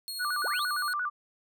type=tone with tremolo; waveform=sawtooth; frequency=4300 Hz; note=C8; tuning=47 cents sharp; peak=-31 dBFS; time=0.08-0.93 s; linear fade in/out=0 ms; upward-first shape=triangle; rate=13 Hz; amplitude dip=25%
type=tone with vibrato; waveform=sine; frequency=1318.5 Hz; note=E6; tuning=in tune; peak=-28 dBFS; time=0.19-1.1 s; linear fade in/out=20 ms; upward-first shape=square; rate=8.7 Hz; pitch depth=190 cents each way
type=linear sweep; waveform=sine; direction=up; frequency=312.9 to 4395 Hz; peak=-33 dBFS; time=0.44-0.65 s; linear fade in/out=5 ms
effects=none